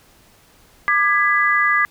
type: chord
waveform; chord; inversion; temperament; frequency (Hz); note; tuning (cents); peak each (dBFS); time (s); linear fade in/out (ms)
sine; G# diminished; second; just; 1196.1 / 1661.2 / 1993.5; D6 / G#6 / B6; +31 / 0 / +16; -18; 0.88-1.85; 0
effects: pink hiss -52 dBFS RMS until 1.9 s